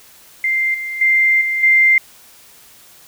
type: tone with level steps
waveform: sine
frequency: 2093 Hz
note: C7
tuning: in tune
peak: -14 / -22 / -10 / -16 / -8 dBFS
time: 0.44-1.98 s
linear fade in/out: 2 ms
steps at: 0.74 / 1.01 / 1.41 / 1.63 s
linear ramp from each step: 5 ms
effects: white hiss -45 dBFS RMS until 3.07 s